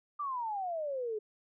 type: exponential sweep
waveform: sine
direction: down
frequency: 1200 to 415.3 Hz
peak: -33 dBFS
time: 0.19-1.19 s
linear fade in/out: 10 ms
effects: none